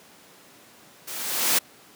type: noise with level ramp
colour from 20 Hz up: white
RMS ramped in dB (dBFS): -36 to -19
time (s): 1.07-1.59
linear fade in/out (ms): 10
effects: pink hiss -51 dBFS RMS until 1.95 s + high-pass 200 Hz 12 dB/octave